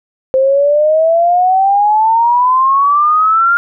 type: exponential sweep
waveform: sine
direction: up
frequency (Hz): 521 to 1410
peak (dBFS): -7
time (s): 0.34-3.57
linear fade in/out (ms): 0
effects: none